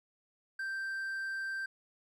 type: tone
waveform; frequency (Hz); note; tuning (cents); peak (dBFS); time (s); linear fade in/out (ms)
triangle; 1568; G6; 0; -33; 0.59-1.66; 5
effects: none